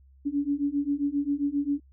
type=beating tone pair; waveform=sine; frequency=281.4 / 288.9 Hz; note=C#4 / D4; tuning=+26 / -28 cents; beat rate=7.5 Hz; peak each=-28 / -27 dBFS; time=0.25-1.8 s; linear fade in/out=20 ms; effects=added 67 Hz sine -53 dBFS peak until 1.92 s